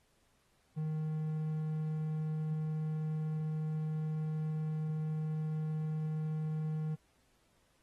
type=tone; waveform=triangle; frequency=155.56 Hz; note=D#3; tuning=in tune; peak=-31 dBFS; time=0.76-6.96 s; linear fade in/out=20 ms; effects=pink hiss -73 dBFS RMS until 7.82 s + AAC 32 kbps